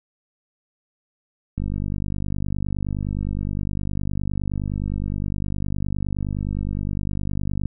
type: click train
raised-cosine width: 5 ms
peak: -14 dBFS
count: 303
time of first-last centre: 1.58-7.656 s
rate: 49.7 Hz
effects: none

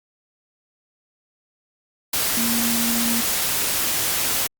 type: tone in noise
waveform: sine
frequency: 233.1 Hz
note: A#3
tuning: in tune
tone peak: -23 dBFS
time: 2.37-3.21 s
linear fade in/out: 5 ms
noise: white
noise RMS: -22 dBFS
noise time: 2.13-4.47 s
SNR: -4 dB
effects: Opus 48 kbps

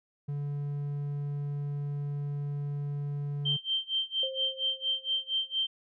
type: tone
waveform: triangle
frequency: 143.9 Hz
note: D3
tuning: 35 cents flat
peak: -29 dBFS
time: 0.28-3.57 s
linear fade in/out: 10 ms
type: tone with tremolo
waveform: sine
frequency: 3136 Hz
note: G7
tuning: in tune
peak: -25 dBFS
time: 3.45-5.67 s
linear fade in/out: 10 ms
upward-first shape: sine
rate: 4.3 Hz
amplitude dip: 95%
type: tone with exponential decay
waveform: sine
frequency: 529 Hz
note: C5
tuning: 19 cents sharp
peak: -33 dBFS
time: 4.23-5.66 s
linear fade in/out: 2 ms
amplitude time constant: 310 ms
effects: none

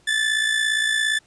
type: tone with amplitude modulation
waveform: 30% pulse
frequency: 1748 Hz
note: A6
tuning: 12 cents flat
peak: -14 dBFS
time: 0.07-1.19 s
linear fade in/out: 10 ms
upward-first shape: sine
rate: 57.4 Hz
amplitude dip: 55%
effects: pink hiss -58 dBFS RMS until 1.26 s + resampled to 22050 Hz

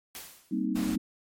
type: noise with exponential decay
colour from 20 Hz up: white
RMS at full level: -38 dBFS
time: 0.15-0.66 s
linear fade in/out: 0 ms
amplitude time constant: 110 ms
type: chord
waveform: sine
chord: C minor seventh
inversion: second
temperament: equal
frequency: 196 / 233.1 / 261.6 / 311.1 Hz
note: G3 / Bb3 / C4 / Eb4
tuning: 0 / 0 / 0 / 0 cents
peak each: -32 dBFS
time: 0.51-0.98 s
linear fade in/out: 10 ms
type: noise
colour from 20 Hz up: pink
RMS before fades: -39 dBFS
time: 0.75-0.96 s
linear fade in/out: 10 ms
effects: MP3 64 kbps

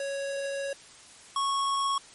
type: tone pair in turn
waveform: square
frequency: 554.4 / 1103.1 Hz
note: C#5 / C#6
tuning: 0 / -9 cents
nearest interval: octave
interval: 1191 cents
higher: second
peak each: -31 / -26 dBFS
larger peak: second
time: 0-0.73 / 1.36-1.98 s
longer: first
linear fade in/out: 2 ms
effects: white hiss -51 dBFS RMS until 2.14 s + MP3 48 kbps

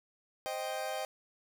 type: chord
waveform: 40% pulse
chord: C minor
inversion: none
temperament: equal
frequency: 523.3 / 622.3 / 784 Hz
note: C5 / Eb5 / G5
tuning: 0 / 0 / 0 cents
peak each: -40 / -38 / -38 dBFS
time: 0.46-1.05 s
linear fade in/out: 0 ms
effects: none

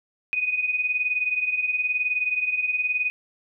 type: beating tone pair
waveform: sine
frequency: 2473 / 2492 Hz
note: D#7 / D#7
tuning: -11 / +2 cents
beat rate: 19 Hz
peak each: -28 / -23 dBFS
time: 0.33-3.1 s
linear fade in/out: 0 ms
effects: none

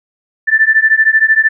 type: beating tone pair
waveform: sine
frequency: 1760 / 1773 Hz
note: A6 / A6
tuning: 0 / +13 cents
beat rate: 13 Hz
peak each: -10 dBFS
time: 0.47-1.49 s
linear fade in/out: 20 ms
effects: none

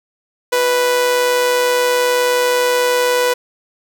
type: tone with amplitude modulation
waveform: sawtooth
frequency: 493.9 Hz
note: B4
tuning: in tune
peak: -7 dBFS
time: 0.52-3.34 s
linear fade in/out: 10 ms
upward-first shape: sine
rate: 139 Hz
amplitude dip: 40%
effects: none

